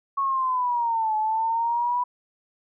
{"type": "linear two-way sweep", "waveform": "sine", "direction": "down then up", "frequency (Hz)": [1108.7, 857, 988], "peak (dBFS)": -21, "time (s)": [0.17, 2.04], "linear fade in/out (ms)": 10, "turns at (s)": 1.16, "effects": []}